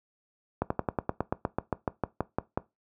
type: slowing click train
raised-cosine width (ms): 1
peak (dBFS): -12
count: 16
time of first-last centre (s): 0.62-2.575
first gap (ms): 84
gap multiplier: 1.06
effects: noise-tail reverb RT60 0.2 s tail -19 dB re dry + high-pass 60 Hz 12 dB/octave